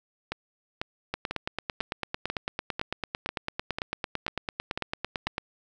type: two click trains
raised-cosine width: 0.3 ms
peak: -14 / -13 dBFS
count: 11 / 39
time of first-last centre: 0.32-5.27 / 1.14-5.381 s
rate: 2.02 / 8.96 Hz
effects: none